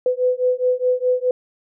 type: beating tone pair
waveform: sine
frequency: 500 / 504.8 Hz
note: B4 / B4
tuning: +21 / +38 cents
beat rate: 4.8 Hz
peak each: -19 dBFS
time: 0.06-1.31 s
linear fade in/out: 2 ms
effects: none